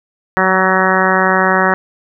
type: harmonic tone with a mistuned harmonic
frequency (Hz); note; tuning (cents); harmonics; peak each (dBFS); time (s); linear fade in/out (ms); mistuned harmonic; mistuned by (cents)
188; F#3; +28; 1 / 2 / 3 / 4 / 5 / 6 / 7 / 8 / 9 / 10; -19 / -19 / -19 / -19 / -19 / -19 / -19 / -19 / -19 / -19; 0.37-1.74; 0; 1; -20
effects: none